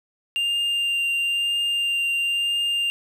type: tone with vibrato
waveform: triangle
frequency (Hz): 2794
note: F7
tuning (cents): 0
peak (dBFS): -19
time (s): 0.36-2.9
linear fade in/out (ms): 0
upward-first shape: triangle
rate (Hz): 1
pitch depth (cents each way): 11
effects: none